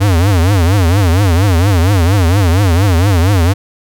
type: tone with vibrato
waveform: square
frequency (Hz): 92.1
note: F#2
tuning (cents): -7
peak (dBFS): -8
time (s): 0-3.54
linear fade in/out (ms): 20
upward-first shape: triangle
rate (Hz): 4.3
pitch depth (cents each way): 250
effects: none